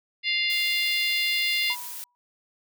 harmonic tone, 698.5 Hz, F5, in tune, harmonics 3 / 4 / 5 / 6 / 7, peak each -26 / -28 / -30 / -32 / -33 dBFS, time 0.23-1.76 s, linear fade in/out 50 ms
blue noise, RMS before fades -37 dBFS, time 0.5-2.04 s, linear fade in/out 0 ms
sine tone with exponential decay, 974 Hz, B5, 24 cents flat, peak -32 dBFS, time 1.7-2.15 s, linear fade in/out 0 ms, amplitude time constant 97 ms
effects none

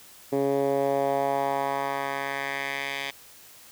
10% pulse tone with band-pass filter sweep, 138.59 Hz, C#3, in tune, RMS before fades -27 dBFS, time 0.32-3.11 s, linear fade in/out 10 ms, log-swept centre 370 to 2800 Hz, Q 1.8, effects white hiss -50 dBFS RMS until 3.71 s

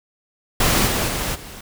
pink noise with level steps, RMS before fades -17 / -21 / -24 / -37 dBFS, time 0.6-1.61 s, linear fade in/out 5 ms, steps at 0.86 / 1.07 / 1.34 s, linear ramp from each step 20 ms, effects none

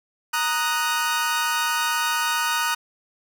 sawtooth chord, D# minor, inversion second, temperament equal, 932.3 / 1244.5 / 1480 Hz, A#5 / D#6 / F#6, 0 / 0 / 0 cents, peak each -22 dBFS, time 0.33-2.75 s, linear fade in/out 10 ms, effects none

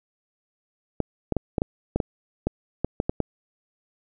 clicks, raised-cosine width 2 ms, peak -9 dBFS, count 12, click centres 1.003 / 1.323 / 1.367 / 1.582 / 1.619 / 1.96 / 2.002 / 2.47 / 2.846 / 3.001 / 3.095 / 3.203 s, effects none

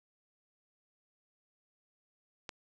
click, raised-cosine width 0.2 ms, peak -23 dBFS, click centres 2.492 s, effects none

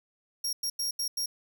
sawtooth tone bursts at uneven times, 5588 Hz, F8, in tune, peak -26 dBFS, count 5, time 0.44-0.53 / 0.63-0.7 / 0.79-0.91 / 0.99-1.08 / 1.17-1.26 s, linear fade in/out 5 ms, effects none

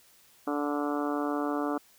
harmonic tone with a mistuned harmonic, 146 Hz, D3, 10 cents flat, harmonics 2 / 3 / 4 / 5 / 6 / 7 / 8 / 9 / 10, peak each -30 / -36 / -37 / -37 / -41 / -42 / -38 / -41 / -45 dBFS, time 0.47-1.78 s, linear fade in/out 5 ms, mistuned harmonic 10, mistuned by -25 cents, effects white hiss -60 dBFS RMS until 1.98 s

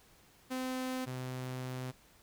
sawtooth tone pair in turn, 257.3 / 128.02 Hz, C4 / C3, -29 / -37 cents, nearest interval octave, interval 1208 cents, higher first, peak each -31 / -34 dBFS, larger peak first, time 0.5-1.06 / 1.06-1.92 s, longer second, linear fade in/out 20 ms, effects pink hiss -63 dBFS RMS until 2.22 s

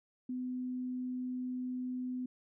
sine tone, 252.3 Hz, B3, 37 cents sharp, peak -35 dBFS, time 0.29-2.26 s, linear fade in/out 5 ms, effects none

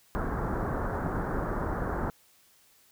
pink low-pass noise, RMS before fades -31 dBFS, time 0.15-2.1 s, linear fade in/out 0 ms, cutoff 1600 Hz, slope 48 dB/octave, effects white hiss -62 dBFS RMS until 2.91 s

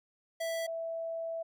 square / sine tone pair in turn, 659.3 / 659.3 Hz, E5 / E5, 0 / 0 cents, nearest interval unison, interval 0 cents, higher neither, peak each -33 / -34 dBFS, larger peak first, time 0.4-0.67 / 0.67-1.43 s, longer second, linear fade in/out 10 ms, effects none

